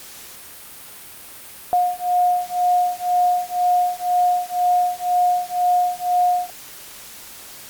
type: beating tone pair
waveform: sine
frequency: 716 / 718 Hz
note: F5 / F5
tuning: +43 / +48 cents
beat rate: 2 Hz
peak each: -19 dBFS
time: 1.73-6.5 s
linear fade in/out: 0 ms
effects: white hiss -39 dBFS RMS until 7.69 s + Opus 48 kbps